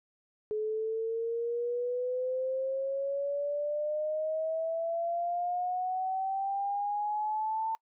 sine exponential sweep, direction up, 425.9 to 896 Hz, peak -29 dBFS, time 0.51-7.75 s, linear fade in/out 0 ms, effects noise-tail reverb RT60 0.1 s tail -25 dB re dry

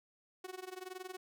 sawtooth tone with amplitude modulation, 370.5 Hz, F#4, 2 cents sharp, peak -37 dBFS, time 0.44-1.17 s, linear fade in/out 5 ms, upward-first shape sine, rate 21.4 Hz, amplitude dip 90%, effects none

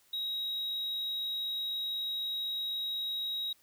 triangle tone, 3813 Hz, A#7, 38 cents sharp, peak -31 dBFS, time 0.13-3.53 s, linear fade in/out 5 ms, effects white hiss -66 dBFS RMS until 3.62 s

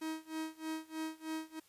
45% pulse tone with tremolo, 317.1 Hz, D#4, 33 cents sharp, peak -36 dBFS, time 0.01-1.6 s, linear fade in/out 10 ms, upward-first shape sine, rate 3.2 Hz, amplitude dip 95%, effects white hiss -67 dBFS RMS until 1.68 s + resampled to 32000 Hz

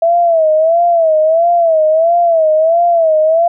sine tone with vibrato, 656 Hz, E5, 9 cents flat, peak -7 dBFS, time 0.02-3.48 s, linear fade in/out 5 ms, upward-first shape sine, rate 1.5 Hz, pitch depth 99 cents each way, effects none

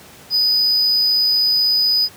triangle tone, 4978 Hz, D#8, in tune, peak -12 dBFS, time 0.3-2.09 s, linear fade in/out 50 ms, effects pink hiss -42 dBFS RMS until 2.16 s + high-pass 100 Hz 12 dB/octave

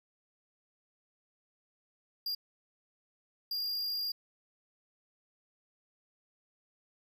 square tone bursts at uneven times, 4809 Hz, D8, 40 cents sharp, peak -33 dBFS, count 2, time 2.26-2.35 / 3.51-4.12 s, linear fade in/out 5 ms, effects none

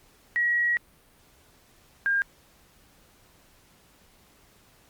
sine tone pair in turn, 1911 / 1607 Hz, A#6 / G6, +43 / +43 cents, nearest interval minor third, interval 300 cents, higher first, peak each -21 dBFS, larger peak neither, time 0.36-0.77 / 2.06-2.22 s, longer first, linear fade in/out 0 ms, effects pink hiss -59 dBFS RMS until 4.89 s + Opus 48 kbps

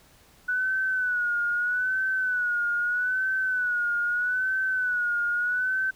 sine tone with vibrato, 1479 Hz, F#6, 1 cent flat, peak -23 dBFS, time 0.48-5.91 s, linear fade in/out 10 ms, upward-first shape sine, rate 0.79 Hz, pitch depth 68 cents each way, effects pink hiss -57 dBFS RMS until 5.95 s

